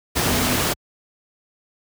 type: tone in noise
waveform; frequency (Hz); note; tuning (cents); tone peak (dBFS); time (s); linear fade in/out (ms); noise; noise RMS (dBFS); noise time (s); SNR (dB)
sine; 248.4; B3; +10; -25; 0.23-0.58; 20; pink; -20; 0.15-0.74; -8
effects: high-pass 60 Hz 12 dB/octave